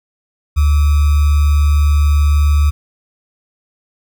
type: tone with sample-and-hold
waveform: sine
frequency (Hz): 73.42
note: D2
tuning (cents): 0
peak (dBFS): -8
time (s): 0.56-2.71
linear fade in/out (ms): 20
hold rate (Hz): 1225
effects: none